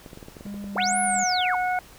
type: clicks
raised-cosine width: 2 ms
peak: -27 dBFS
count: 10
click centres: 0.062 / 0.132 / 0.174 / 0.228 / 0.284 / 0.368 / 0.409 / 0.464 / 0.543 / 0.642 s
type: tone with vibrato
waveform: triangle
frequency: 201.2 Hz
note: G3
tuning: 45 cents sharp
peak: -30 dBFS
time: 0.45-1.24 s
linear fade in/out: 5 ms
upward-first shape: square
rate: 2.4 Hz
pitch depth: 11 cents each way
type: linear two-way sweep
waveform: sine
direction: up then down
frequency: 69.3 to 10770 to 705 Hz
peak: -25 dBFS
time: 0.75-1.56 s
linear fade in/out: 10 ms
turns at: 0.99 s
type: harmonic tone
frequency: 731 Hz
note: F#5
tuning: 21 cents flat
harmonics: 1 / 2 / 3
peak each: -23 / -29 / -33 dBFS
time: 0.78-1.79 s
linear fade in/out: 2 ms
effects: pink hiss -49 dBFS RMS until 1.98 s